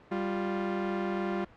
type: tone pair together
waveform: sawtooth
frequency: 196.43 / 350 Hz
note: G3 / F4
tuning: +4 / +4 cents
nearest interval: minor seventh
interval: 1000 cents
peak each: -28 dBFS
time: 0.11-1.45 s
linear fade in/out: 10 ms
effects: pink hiss -55 dBFS RMS until 1.56 s + low-pass 2000 Hz 12 dB/octave